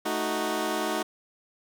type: chord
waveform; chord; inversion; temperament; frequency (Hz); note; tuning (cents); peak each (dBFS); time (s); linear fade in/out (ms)
15% pulse; D# diminished; second; equal; 220 / 311.1 / 370; A3 / D#4 / F#4; 0 / 0 / 0; -27 / -24 / -24; 0.05-1.03; 10
effects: none